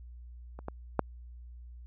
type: clicks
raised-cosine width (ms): 1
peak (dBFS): -30 / -22 / -11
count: 3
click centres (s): 0.59 / 0.684 / 0.993
effects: added 60 Hz sine -45 dBFS peak until 1.86 s